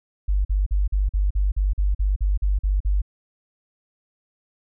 sine tone bursts, 49 Hz, G1, in tune, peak -17 dBFS, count 13, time 0.28-3.018 s, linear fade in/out 10 ms, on 170 ms, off 44 ms, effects none

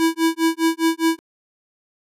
square tone with tremolo, 327.2 Hz, E4, 13 cents flat, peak -14 dBFS, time 0-1.19 s, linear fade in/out 0 ms, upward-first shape sine, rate 4.9 Hz, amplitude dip 100%, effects resampled to 32000 Hz

